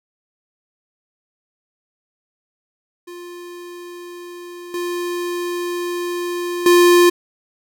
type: tone with level steps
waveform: square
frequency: 350.8 Hz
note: F4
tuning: 8 cents sharp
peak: -33 / -22 / -9 dBFS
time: 3.07-7.1 s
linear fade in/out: 10 ms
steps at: 4.74 / 6.66 s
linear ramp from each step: 2 ms
effects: none